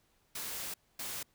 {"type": "noise bursts at uneven times", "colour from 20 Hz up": "white", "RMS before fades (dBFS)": -40, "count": 2, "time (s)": [[0.35, 0.74], [0.99, 1.23]], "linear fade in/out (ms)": 5, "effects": ["pink hiss -72 dBFS RMS until 1.34 s"]}